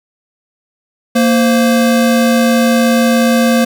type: tone pair together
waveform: square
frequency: 231.6 / 521.4 Hz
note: A#3 / C5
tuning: -11 / -6 cents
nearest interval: octave + major second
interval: 1405 cents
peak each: -10 / -15 dBFS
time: 1.15-3.65 s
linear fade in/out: 10 ms
effects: 7-bit